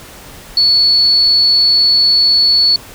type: tone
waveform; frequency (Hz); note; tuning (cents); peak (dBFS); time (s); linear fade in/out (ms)
sine; 4422; C#8; -5; -7; 0.57-2.76; 2
effects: pink hiss -35 dBFS RMS until 2.94 s